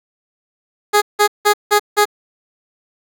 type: tone bursts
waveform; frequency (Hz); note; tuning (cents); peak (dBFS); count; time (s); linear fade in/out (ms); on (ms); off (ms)
15% pulse; 415.3; G#4; 0; -3; 5; 0.93-2.055; 20; 89; 170
effects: none